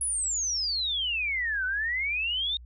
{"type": "exponential two-way sweep", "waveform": "sine", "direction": "down then up", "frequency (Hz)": [10548, 1480, 3726], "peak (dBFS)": -26, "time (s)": [0.01, 2.57], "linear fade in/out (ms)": 2, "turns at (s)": 1.65, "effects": ["added 60 Hz sine -44 dBFS peak until 2.65 s"]}